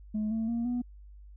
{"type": "tone with pitch steps", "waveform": "sine", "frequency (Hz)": [213.7, 223.4, 233.6, 244.2], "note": ["G#3", "A3", "A#3", "B3"], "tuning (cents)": [50, 27, 4, -19], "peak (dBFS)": -26, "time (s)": [0.14, 0.82], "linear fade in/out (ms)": 10, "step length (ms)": 170, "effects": ["tanh soft clip ceiling -26 dBFS", "added 50 Hz sine -47 dBFS peak until 1.36 s"]}